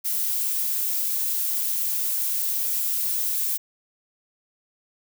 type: noise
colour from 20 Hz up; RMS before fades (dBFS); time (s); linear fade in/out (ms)
violet; -25; 0.04-3.58; 20
effects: none